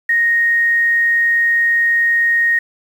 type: tone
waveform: sine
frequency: 1864.7 Hz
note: A#6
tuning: in tune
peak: -11 dBFS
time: 0.09-2.59 s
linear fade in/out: 5 ms
effects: 7-bit